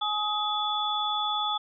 sine tone cluster, 841 / 1258 / 3440 Hz, G#5 / D#6 / A7, +22 / +19 / -40 cents, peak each -30 / -31 / -29 dBFS, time 0.01-1.58 s, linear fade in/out 10 ms, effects none

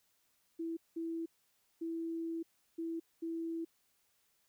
sine tone bursts at uneven times, 330 Hz, E4, 2 cents sharp, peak -36 dBFS, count 5, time 0.59-0.77 / 0.96-1.26 / 1.81-2.43 / 2.78-3 / 3.22-3.65 s, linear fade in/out 10 ms, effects white hiss -75 dBFS RMS until 4.48 s

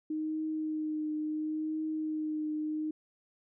sine tone with vibrato, 309.5 Hz, D#4, 9 cents flat, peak -31 dBFS, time 0.1-2.91 s, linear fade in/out 5 ms, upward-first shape triangle, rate 0.72 Hz, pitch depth 23 cents each way, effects none

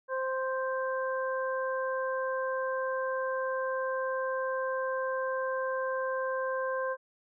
harmonic tone, 523.3 Hz, C5, in tune, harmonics 1 / 2 / 3, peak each -31 / -35 / -37 dBFS, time 0.08-6.97 s, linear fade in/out 50 ms, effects none

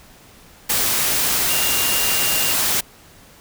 sine tone in noise, 2800 Hz, F7, 4 cents sharp, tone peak -25 dBFS, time 1.49-2.53 s, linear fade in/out 10 ms, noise white, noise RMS -19 dBFS, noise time 0.69-2.81 s, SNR -9 dB, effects pink hiss -47 dBFS RMS until 3.4 s

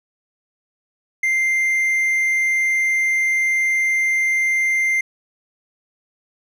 triangle tone, 2093 Hz, C7, in tune, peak -14 dBFS, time 1.23-5.01 s, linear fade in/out 5 ms, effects none

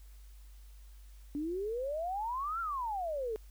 sine exponential two-way sweep, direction up then down, 283 to 1396.9 to 422.4 Hz, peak -33 dBFS, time 1.35-3.36 s, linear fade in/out 0 ms, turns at 2.6 s, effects added 50 Hz sine -50 dBFS peak until 3.5 s + white hiss -66 dBFS RMS until 3.5 s

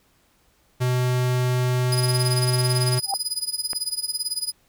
square tone, 125.5 Hz, B2, 28 cents sharp, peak -20 dBFS, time 0.8-3 s, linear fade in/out 20 ms
25% pulse tone with tremolo, 4972 Hz, D#8, 2 cents flat, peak -17 dBFS, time 1.92-4.52 s, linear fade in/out 2 ms, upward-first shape sine, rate 18 Hz, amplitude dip 90%
sine tone with exponential growth, 788 Hz, G5, 9 cents sharp, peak -17 dBFS, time 3.04-3.14 s, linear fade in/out 1 ms, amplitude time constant 20 ms
click, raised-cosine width 0.5 ms, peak -17 dBFS, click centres 3.732 s
effects pink hiss -62 dBFS RMS until 4.68 s

